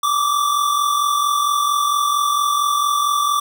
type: tone pair together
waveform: square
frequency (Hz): 1160 / 1204.4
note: D6 / D6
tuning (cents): -22 / +43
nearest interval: minor second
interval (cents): 65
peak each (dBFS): -17 / -24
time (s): 0.03-3.4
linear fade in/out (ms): 5
effects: none